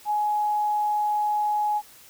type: tone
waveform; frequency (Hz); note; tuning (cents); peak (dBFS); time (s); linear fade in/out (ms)
sine; 839; G#5; +17; -21; 0.05-1.82; 50
effects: white hiss -50 dBFS RMS until 2.09 s